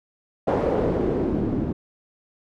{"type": "noise with low-pass filter sweep", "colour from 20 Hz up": "white", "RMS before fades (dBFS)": -23, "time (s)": [0.47, 1.73], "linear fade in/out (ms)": 10, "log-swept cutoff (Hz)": [580, 250], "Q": 1.8, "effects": []}